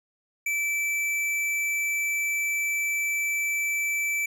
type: tone with hard clipping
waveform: triangle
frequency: 2320 Hz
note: D7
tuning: 22 cents flat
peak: -26 dBFS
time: 0.46-4.26 s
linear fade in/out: 5 ms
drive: 16 dB
effects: none